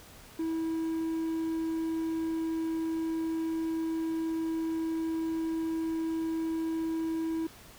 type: tone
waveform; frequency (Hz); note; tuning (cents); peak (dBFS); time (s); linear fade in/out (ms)
triangle; 324.6; E4; -27; -27; 0.39-7.47; 5
effects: pink hiss -52 dBFS RMS until 7.78 s